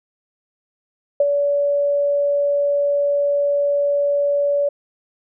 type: tone with ADSR envelope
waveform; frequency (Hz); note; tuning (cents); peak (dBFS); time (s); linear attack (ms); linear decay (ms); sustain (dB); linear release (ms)
sine; 572; D5; -46; -10; 1.2-4.69; 4; 36; -5; 7
effects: none